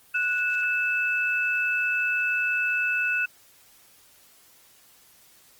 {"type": "tone pair together", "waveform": "sine", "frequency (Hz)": [1473.7, 2623], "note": ["F#6", "E7"], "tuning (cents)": [-7, -9], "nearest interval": "minor seventh", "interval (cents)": 998, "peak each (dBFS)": -25, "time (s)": [0.14, 3.26], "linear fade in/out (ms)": 10, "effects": ["white hiss -56 dBFS RMS until 5.59 s", "Opus 24 kbps"]}